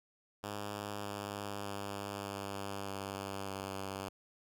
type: tone with pitch steps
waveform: 5% pulse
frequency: 102.7 / 101.58 / 100.47 / 99.37 / 98.29 / 97.22 Hz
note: G#2 / G#2 / G2 / G2 / G2 / G2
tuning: -19 / -38 / +43 / +24 / +5 / -14 cents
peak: -28 dBFS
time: 0.43-4.09 s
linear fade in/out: 10 ms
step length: 610 ms
effects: none